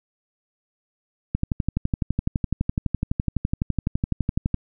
click train, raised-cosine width 5 ms, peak -9 dBFS, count 39, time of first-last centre 1.35-4.543 s, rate 11.9 Hz, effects none

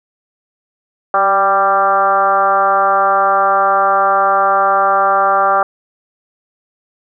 sine tone with frequency modulation, 981 Hz, B5, 12 cents flat, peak -9 dBFS, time 1.14-5.63 s, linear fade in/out 2 ms, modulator 198 Hz, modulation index 2.1, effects none

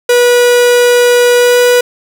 45% pulse tone with pitch glide, 486.7 to 489.8 Hz, B4 to B4, -25 to -14 cents, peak -5 dBFS, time 0.09-1.81 s, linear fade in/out 5 ms, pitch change +11 cents, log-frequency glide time 1.37-1.58 s, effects 7-bit

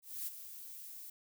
violet noise with ADSR envelope, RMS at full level -39 dBFS, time 0.02-1.1 s, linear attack 250 ms, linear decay 24 ms, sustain -10 dB, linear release 4 ms, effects none

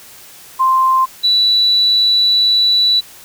sine tone pair in turn, 1046.5 / 3951 Hz, C6 / B7, 0 / 0 cents, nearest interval octave + major seventh, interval 2300 cents, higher second, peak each -9 dBFS, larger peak neither, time 0.59-1.06 / 1.23-3.01 s, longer second, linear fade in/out 20 ms, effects white hiss -39 dBFS RMS until 3.24 s

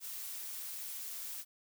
blue noise, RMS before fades -43 dBFS, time 0-1.45 s, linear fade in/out 50 ms, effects none

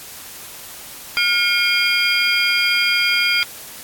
sine tone cluster, 1419 / 2176 / 2399 / 3207 / 4804 Hz, F6 / C#7 / D7 / G7 / D8, +27 / -33 / +36 / +39 / +38 cents, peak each -21 dBFS, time 1.17-3.43 s, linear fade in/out 0 ms, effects white hiss -36 dBFS RMS until 3.83 s + AAC 64 kbps

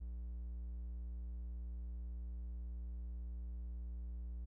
triangle tone, 59.1 Hz, A#1, 24 cents sharp, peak -40 dBFS, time 0-4.46 s, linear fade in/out 20 ms, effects none

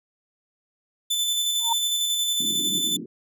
sawtooth tone with tremolo, 3518 Hz, A7, 1 cent flat, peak -18 dBFS, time 1.1-2.97 s, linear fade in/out 10 ms, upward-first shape square, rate 11 Hz, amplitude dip 25%
sine tone with exponential growth, 921 Hz, A#5, 21 cents flat, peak -17 dBFS, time 1.59-1.73 s, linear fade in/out 5 ms, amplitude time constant 29 ms
white band-pass noise, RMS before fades -35 dBFS, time 2.4-3.06 s, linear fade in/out 5 ms, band 160 to 340 Hz, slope 48 dB/octave
effects none

